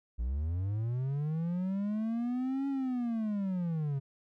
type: linear two-way sweep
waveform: triangle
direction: up then down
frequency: 54.8 to 278.4 to 133.8 Hz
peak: -28 dBFS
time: 0.18-4 s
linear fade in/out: 20 ms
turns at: 2.68 s
effects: none